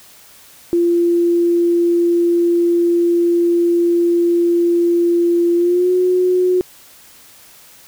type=tone with pitch glide; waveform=sine; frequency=343.9 to 364.3 Hz; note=F4 to F#4; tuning=-27 to -27 cents; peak=-11 dBFS; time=0.73-6.61 s; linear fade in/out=0 ms; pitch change=+100 cents; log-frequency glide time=5.56-5.91 s; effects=white hiss -44 dBFS RMS until 7.87 s